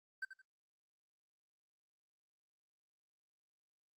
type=tone with echo; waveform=triangle; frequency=1549 Hz; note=G6; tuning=21 cents flat; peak=-36 dBFS; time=0.22-0.25 s; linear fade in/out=5 ms; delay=84 ms; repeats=2; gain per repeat=-11 dB; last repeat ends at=0.418 s; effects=noise-tail reverb RT60 0.1 s tail -22 dB re dry + Opus 24 kbps